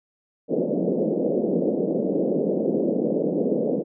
white band-pass noise, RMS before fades -23 dBFS, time 0.48-3.84 s, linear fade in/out 50 ms, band 170 to 550 Hz, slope 48 dB/octave, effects none

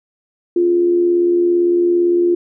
sine tone with amplitude modulation, 349.2 Hz, F4, in tune, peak -9 dBFS, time 0.56-2.35 s, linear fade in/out 5 ms, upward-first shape sine, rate 77.7 Hz, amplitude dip 40%, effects none

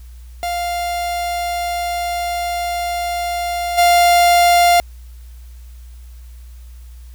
45% pulse tone with level steps, 698.5 Hz, F5, in tune, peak -19 / -9 dBFS, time 0.43-4.8 s, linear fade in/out 0 ms, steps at 3.77 s, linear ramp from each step 20 ms, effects added 60 Hz sine -34 dBFS peak until 7.14 s + white hiss -53 dBFS RMS until 7.14 s

